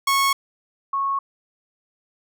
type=tone pair in turn; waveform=sawtooth / sine; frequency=1100 / 1100 Hz; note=C#6 / C#6; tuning=-14 / -14 cents; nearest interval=unison; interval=0 cents; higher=neither; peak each=-13 / -20 dBFS; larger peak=first; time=0.07-0.33 / 0.93-1.19 s; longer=neither; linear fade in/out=5 ms; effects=none